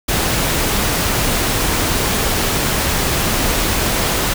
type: noise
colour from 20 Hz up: pink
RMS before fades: -17 dBFS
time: 0.08-4.34 s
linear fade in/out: 10 ms
effects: none